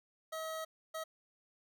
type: tone bursts at uneven times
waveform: 25% pulse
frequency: 639 Hz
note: D#5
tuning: 46 cents sharp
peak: -35 dBFS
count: 2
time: 0.32-0.65 / 0.94-1.04 s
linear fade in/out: 10 ms
effects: none